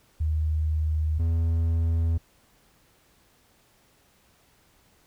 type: tone pair in turn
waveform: sine / triangle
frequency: 77.78 / 82.6 Hz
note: D#2 / E2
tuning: 0 / +4 cents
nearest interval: minor second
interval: 104 cents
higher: second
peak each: -22 / -19 dBFS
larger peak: second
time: 0.2-1.19 / 1.19-2.18 s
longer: neither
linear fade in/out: 10 ms
effects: pink hiss -62 dBFS RMS until 5.06 s